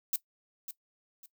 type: noise with echo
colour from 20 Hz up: violet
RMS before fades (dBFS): -29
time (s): 0.13-0.16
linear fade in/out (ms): 2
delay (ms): 550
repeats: 2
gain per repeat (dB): -11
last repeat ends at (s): 1.26
effects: noise-tail reverb RT60 0.1 s tail -18 dB re dry